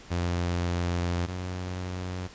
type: tone pair in turn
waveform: sawtooth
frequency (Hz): 87.4 / 91.05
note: F2 / F#2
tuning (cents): +2 / -27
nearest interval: minor second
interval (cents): 71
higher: second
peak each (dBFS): -22 / -28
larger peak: first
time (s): 0.1-1.27 / 1.27-2.28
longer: first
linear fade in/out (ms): 20
effects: pink hiss -49 dBFS RMS until 2.34 s + resampled to 16000 Hz